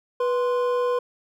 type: tone pair together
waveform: triangle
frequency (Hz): 490.6 / 1042.3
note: B4 / C6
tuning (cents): -12 / -7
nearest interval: octave + minor second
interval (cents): 1305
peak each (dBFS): -19 / -26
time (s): 0.2-0.99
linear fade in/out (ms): 5
effects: none